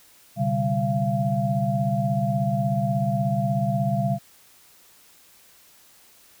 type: tone cluster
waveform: sine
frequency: 126.1 / 142.6 / 195.5 / 684 Hz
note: B2 / C#3 / G3 / F5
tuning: +36 / +49 / -4 / -36 cents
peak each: -26 dBFS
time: 0.36-4.19 s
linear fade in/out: 50 ms
effects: white hiss -54 dBFS RMS until 6.4 s